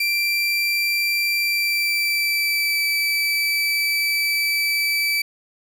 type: tone with pitch glide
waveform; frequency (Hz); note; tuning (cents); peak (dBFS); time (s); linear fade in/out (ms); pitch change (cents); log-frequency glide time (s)
30% pulse; 2356 to 2313; D7 to D7; +5 to -27; -16; 0-5.22; 5; -32; 1.39-2.85
effects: none